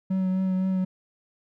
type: tone with vibrato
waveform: triangle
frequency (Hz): 187.6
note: F#3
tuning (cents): +24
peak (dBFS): -20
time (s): 0.1-0.85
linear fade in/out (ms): 10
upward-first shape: triangle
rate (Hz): 3.9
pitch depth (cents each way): 21
effects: none